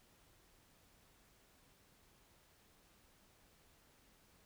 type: silence
effects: pink hiss -69 dBFS RMS until 4.45 s